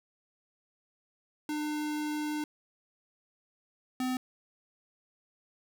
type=tone pair in turn; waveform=square; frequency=301 / 255.3 Hz; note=D4 / C4; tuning=+43 / -42 cents; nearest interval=minor third; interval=285 cents; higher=first; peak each=-32 / -30 dBFS; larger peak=second; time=1.49-2.44 / 4-4.17 s; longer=first; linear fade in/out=2 ms; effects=none